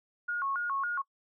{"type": "tone with vibrato", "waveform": "sine", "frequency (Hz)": 1254, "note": "D#6", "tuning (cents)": 13, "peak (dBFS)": -29, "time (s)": [0.28, 1.02], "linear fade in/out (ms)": 10, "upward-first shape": "square", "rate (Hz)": 3.6, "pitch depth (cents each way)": 230, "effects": ["noise-tail reverb RT60 0.1 s tail -22 dB re dry"]}